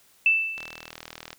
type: tone with exponential decay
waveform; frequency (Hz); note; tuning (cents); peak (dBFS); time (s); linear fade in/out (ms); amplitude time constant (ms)
sine; 2649; E7; +8; -14; 0.26-0.91; 2; 140
type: click train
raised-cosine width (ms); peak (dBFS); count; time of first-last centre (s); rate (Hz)
0.2; -20; 31; 0.58-1.33; 40
effects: white hiss -59 dBFS RMS until 1.38 s